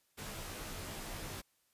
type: noise with comb filter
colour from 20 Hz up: pink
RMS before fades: -44 dBFS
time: 0.17-1.42 s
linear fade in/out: 20 ms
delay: 17 ms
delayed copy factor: -0.95
effects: white hiss -75 dBFS RMS until 1.73 s + resampled to 32000 Hz